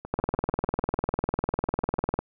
two click trains, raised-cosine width 1 ms, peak -11 / -22 dBFS, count 42 / 14, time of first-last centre 0.14-2.19 / 0.05-1.985 s, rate 20 / 6.72 Hz, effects none

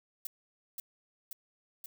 violet noise with echo, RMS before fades -38 dBFS, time 0.25-0.27 s, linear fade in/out 2 ms, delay 530 ms, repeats 3, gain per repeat -2 dB, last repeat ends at 1.86 s, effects none

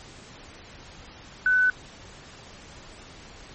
sine tone, 1500 Hz, F#6, 23 cents sharp, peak -17 dBFS, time 1.46-1.7 s, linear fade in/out 2 ms, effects pink hiss -46 dBFS RMS until 3.54 s + MP3 32 kbps

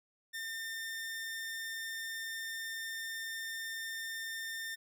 sawtooth tone, 1806 Hz, A6, 45 cents sharp, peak -35 dBFS, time 0.33-4.76 s, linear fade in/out 20 ms, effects none

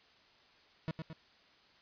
40% pulse tone with echo, 160.3 Hz, E3, 48 cents flat, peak -33 dBFS, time 0.88-0.91 s, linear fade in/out 0 ms, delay 110 ms, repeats 2, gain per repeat -5 dB, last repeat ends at 1.13 s, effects white hiss -64 dBFS RMS until 1.81 s + resampled to 11025 Hz

